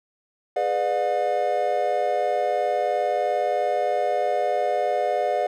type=chord; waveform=triangle; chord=G# diminished seventh; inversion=none; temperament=just; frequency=415.3 / 498.4 / 598 / 717.6 Hz; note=G#4 / B4 / D5 / F5; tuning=0 / +16 / +31 / +47 cents; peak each=-28 / -26 / -23 / -22 dBFS; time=0.56-5.47 s; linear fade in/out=5 ms; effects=none